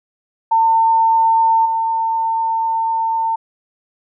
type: tone with level steps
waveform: sine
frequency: 902 Hz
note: A5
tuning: 43 cents sharp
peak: -10 / -15 dBFS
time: 0.51-3.36 s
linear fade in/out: 10 ms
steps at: 1.65 s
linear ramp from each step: 10 ms
effects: none